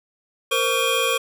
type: tone cluster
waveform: square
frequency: 463.2 / 520 / 1132 / 2441 / 3240 Hz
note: A#4 / C5 / C#6 / D#7 / G#7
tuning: -11 / -11 / +36 / -34 / -43 cents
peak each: -26 dBFS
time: 0.51-1.18 s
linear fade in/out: 10 ms
effects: none